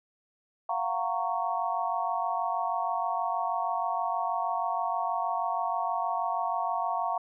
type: chord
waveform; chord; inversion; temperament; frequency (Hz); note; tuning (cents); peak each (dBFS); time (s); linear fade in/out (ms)
sine; Gb major seventh; third; just; 693.7 / 740 / 925 / 1110; F5 / Gb5 / Bb5 / Db6; -12 / 0 / -14 / +2; -32 / -33 / -32 / -33; 0.69-7.18; 5
effects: none